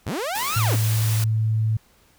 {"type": "linear two-way sweep", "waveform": "sawtooth", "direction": "up then down", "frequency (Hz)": [57.7, 1408, 160.8], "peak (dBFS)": -21, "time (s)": [0.06, 0.76], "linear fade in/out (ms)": 10, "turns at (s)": 0.58}
{"type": "noise", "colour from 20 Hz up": "white", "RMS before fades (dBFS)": -30, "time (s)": [0.35, 1.24], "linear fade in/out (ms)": 2}
{"type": "tone", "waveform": "sine", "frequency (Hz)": 110, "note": "A2", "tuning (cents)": 0, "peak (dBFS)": -18, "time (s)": [0.56, 1.77], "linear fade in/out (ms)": 5}
{"effects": ["pink hiss -58 dBFS RMS until 2.18 s"]}